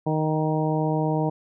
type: harmonic tone with a mistuned harmonic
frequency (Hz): 155.56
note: D#3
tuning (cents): 0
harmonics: 1 / 2 / 3 / 4 / 5 / 6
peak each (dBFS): -24 / -27 / -29 / -30 / -31 / -32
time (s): 0.06-1.3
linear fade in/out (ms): 10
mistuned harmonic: 6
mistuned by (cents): +15
effects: none